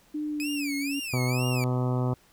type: tone with pitch glide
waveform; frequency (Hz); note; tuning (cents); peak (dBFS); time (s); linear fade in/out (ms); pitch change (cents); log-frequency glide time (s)
sine; 301.1 to 280.9; D4 to C#4; +43 to +23; -28; 0.14-1; 10; -120; 0.28-0.78
type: tone with vibrato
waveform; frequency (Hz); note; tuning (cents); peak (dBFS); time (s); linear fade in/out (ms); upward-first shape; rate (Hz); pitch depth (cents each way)
sawtooth; 2464; D#7; -17; -29; 0.4-1.64; 0; sine; 2.1; 230
type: harmonic tone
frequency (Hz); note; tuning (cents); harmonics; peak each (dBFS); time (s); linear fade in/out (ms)
125.9; B2; +34; 1 / 2 / 3 / 4 / 5 / 6 / 7 / 8 / 9 / 10; -25 / -31 / -35 / -37 / -39 / -41 / -42 / -43 / -44 / -45; 1.13-2.14; 5
effects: pink hiss -60 dBFS RMS until 2.32 s